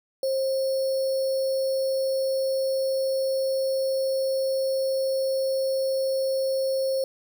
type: tone with sample-and-hold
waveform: sine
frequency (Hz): 533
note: C5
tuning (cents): +32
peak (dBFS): -22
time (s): 0.23-7.04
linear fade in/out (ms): 2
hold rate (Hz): 4900
effects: none